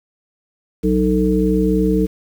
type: harmonic tone with a mistuned harmonic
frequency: 61.74 Hz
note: B1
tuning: in tune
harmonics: 1 / 3 / 5 / 7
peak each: -21 / -17 / -18 / -19 dBFS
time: 0.83-2.07 s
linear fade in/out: 20 ms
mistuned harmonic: 7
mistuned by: +54 cents
effects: 7-bit